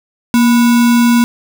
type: tone with sample-and-hold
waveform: sine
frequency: 236.3 Hz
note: A#3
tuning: 24 cents sharp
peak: -6 dBFS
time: 0.34-1.24 s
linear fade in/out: 0 ms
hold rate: 1225 Hz
effects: none